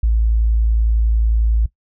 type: tone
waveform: sine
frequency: 55.5 Hz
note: A1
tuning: 16 cents sharp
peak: -12 dBFS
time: 0.03-1.66 s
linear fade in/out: 5 ms
effects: noise-tail reverb RT60 0.1 s tail -18 dB re dry

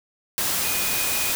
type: tone in noise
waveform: sine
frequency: 2479 Hz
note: D#7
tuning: 7 cents flat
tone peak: -31 dBFS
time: 0.64-1.32 s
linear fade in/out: 0 ms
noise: white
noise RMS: -24 dBFS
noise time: 0.38-1.35 s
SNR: -10 dB
effects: none

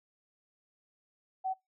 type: tone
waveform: sine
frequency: 757 Hz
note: F#5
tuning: 39 cents sharp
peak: -30 dBFS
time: 1.44-1.54 s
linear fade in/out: 20 ms
effects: noise-tail reverb RT60 0.2 s tail -24 dB re dry

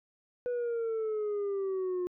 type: exponential sweep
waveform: sine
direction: down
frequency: 493.9 to 355.8 Hz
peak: -27 dBFS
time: 0.46-2.07 s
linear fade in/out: 0 ms
effects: tanh soft clip ceiling -29 dBFS

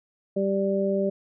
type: harmonic tone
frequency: 196 Hz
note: G3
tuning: in tune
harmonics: 1 / 2 / 3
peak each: -26 / -26 / -26 dBFS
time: 0.36-1.1 s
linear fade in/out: 10 ms
effects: none

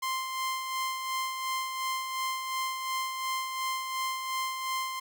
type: tone with tremolo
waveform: sawtooth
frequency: 1046.5 Hz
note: C6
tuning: in tune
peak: -25 dBFS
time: 0.02-5 s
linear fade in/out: 10 ms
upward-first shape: sine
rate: 2.8 Hz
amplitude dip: 45%
effects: none

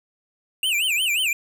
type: tone with vibrato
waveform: square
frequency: 2694 Hz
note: E7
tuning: 37 cents sharp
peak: -20 dBFS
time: 0.63-1.33 s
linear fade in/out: 2 ms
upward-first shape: sine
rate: 5.6 Hz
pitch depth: 250 cents each way
effects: none

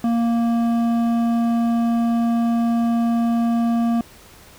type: tone with hard clipping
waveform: sine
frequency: 232.9 Hz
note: A#3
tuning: 1 cent flat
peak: -18 dBFS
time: 0.04-4.01 s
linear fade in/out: 2 ms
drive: 9 dB
effects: pink hiss -46 dBFS RMS until 4.58 s

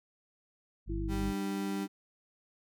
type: harmonic tone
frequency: 50.2 Hz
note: G1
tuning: 42 cents sharp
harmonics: 1 / 2 / 3 / 4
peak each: -34 / -40 / -44 / -46 dBFS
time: 0.86-1.34 s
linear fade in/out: 50 ms
type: tone with pitch glide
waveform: sine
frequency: 332.6 to 299.8 Hz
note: E4 to D4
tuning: +16 to +36 cents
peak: -37 dBFS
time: 0.89-1.87 s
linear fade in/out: 10 ms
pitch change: -180 cents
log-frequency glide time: 1.01-1.34 s
type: tone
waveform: 35% pulse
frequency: 196 Hz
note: G3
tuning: in tune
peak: -32 dBFS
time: 1.08-1.88 s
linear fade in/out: 50 ms
effects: none

